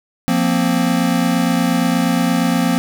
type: chord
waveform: square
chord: F suspended fourth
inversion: none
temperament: equal with one note detuned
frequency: 175.12 / 233.1 / 261.6 Hz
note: F3 / Bb3 / C4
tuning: +5 / 0 / 0 cents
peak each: -19 dBFS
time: 0.28-2.78 s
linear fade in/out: 0 ms
effects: none